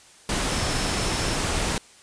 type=tone in noise; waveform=sine; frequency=5300 Hz; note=E8; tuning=9 cents sharp; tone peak=-36 dBFS; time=0.5-1.36 s; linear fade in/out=2 ms; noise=pink; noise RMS=-25 dBFS; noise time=0.29-1.78 s; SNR=-14 dB; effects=white hiss -51 dBFS RMS until 2.02 s + resampled to 22050 Hz